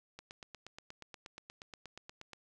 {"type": "click train", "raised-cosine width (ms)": 0.2, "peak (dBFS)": -30, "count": 19, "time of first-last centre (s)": [0.19, 2.333], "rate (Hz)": 8.4, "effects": []}